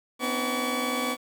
20% pulse tone cluster, 247.5 / 267.6 / 312.1 / 1141 Hz, B3 / C4 / D#4 / C#6, +4 / +39 / +5 / +50 cents, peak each -25 / -29 / -33 / -25 dBFS, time 0.19-1.17 s, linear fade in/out 50 ms, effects 9-bit

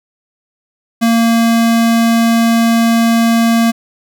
square tone, 230 Hz, A#3, 23 cents flat, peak -9 dBFS, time 1.01-3.72 s, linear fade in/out 20 ms, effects none

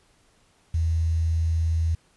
sine tone with quantisation, 81.7 Hz, E2, 15 cents flat, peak -20 dBFS, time 0.74-1.95 s, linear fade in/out 5 ms, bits 8, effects pink hiss -62 dBFS RMS until 2.16 s + resampled to 24000 Hz

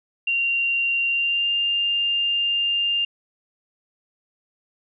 sine tone with pitch glide, 2766 to 2801 Hz, F7 to F7, -17 to +4 cents, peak -19 dBFS, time 0.27-3.05 s, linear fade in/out 5 ms, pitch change +21 cents, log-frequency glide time 1.09-1.48 s, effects none

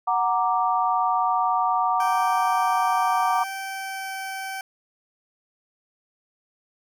sine chord, Gb augmented, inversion none, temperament equal, 740 / 932.3 / 1174.7 Hz, Gb5 / Bb5 / D6, 0 / 0 / 0 cents, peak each -23 / -24 / -24 dBFS, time 0.07-3.44 s, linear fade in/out 10 ms
20% pulse tone with pitch glide, 780 to 770.6 Hz, G5 to G5, -9 to -30 cents, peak -25 dBFS, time 2-4.61 s, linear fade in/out 2 ms, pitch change -21 cents, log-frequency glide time 3.06-4.16 s
effects none

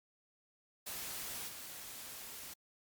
white noise with level steps, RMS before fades -43 / -48 dBFS, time 0.86-2.54 s, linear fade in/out 10 ms, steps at 1.47 s, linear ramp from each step 20 ms, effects Opus 48 kbps

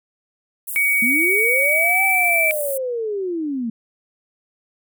pink high-pass noise, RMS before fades -28 dBFS, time 0.67-2.78 s, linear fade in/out 10 ms, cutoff 8900 Hz, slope 48 dB/octave
sine tone with pitch glide, 2256 to 2327 Hz, C#7 to D7, +30 to -17 cents, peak -15 dBFS, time 0.76-2.51 s, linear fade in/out 0 ms, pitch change +53 cents, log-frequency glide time 1.63-2.21 s
sine linear two-way sweep, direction up then down, 220 to 780 to 220 Hz, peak -21 dBFS, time 1.02-3.7 s, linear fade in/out 5 ms, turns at 2.04 s
effects none

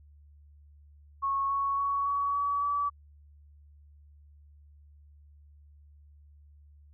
sine tone with pitch steps, 1100 / 1109.6 / 1119.2 / 1129 / 1138.8 / 1148.7 Hz, C#6 / C#6 / C#6 / C#6 / C#6 / D6, -14 / +1 / +16 / +31 / +46 / -39 cents, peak -26 dBFS, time 1.22-2.9 s, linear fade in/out 20 ms, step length 280 ms, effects added 73 Hz sine -53 dBFS peak until 6.93 s

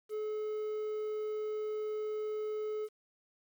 triangle tone with quantisation, 427.9 Hz, A4, 48 cents flat, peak -32 dBFS, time 0.09-2.89 s, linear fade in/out 50 ms, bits 10, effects none

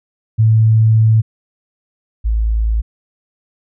sine tone pair in turn, 110.7 / 54.86 Hz, A2 / A1, +11 / -4 cents, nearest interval octave, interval 1215 cents, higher first, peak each -7 / -12 dBFS, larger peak first, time 0.38-1.22 / 2.24-2.82 s, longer first, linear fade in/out 20 ms, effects none

